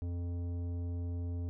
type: tone with tanh clipping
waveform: triangle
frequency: 87 Hz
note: F2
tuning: 6 cents flat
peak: -36 dBFS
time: 0.02-1.49 s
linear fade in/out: 0 ms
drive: 16 dB
effects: none